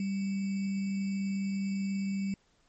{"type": "tone with sample-and-hold", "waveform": "sine", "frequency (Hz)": 196, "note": "G3", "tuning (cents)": 0, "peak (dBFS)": -29, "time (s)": [0, 2.34], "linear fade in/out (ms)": 2, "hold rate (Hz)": 2450, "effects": ["pink hiss -69 dBFS RMS until 2.68 s", "MP3 32 kbps"]}